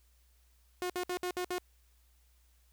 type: tone bursts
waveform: sawtooth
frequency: 360.2 Hz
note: F#4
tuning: 46 cents flat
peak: -29 dBFS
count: 6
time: 0.82-1.582 s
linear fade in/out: 0 ms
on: 77 ms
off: 60 ms
effects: added 60 Hz sine -64 dBFS peak until 2.72 s + white hiss -72 dBFS RMS until 2.72 s